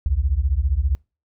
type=beating tone pair; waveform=sine; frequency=60.9 / 75.9 Hz; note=B1 / D#2; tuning=-24 / -42 cents; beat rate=15 Hz; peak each=-20 dBFS; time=0.06-0.95 s; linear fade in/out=0 ms; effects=noise-tail reverb RT60 0.3 s tail -25 dB re dry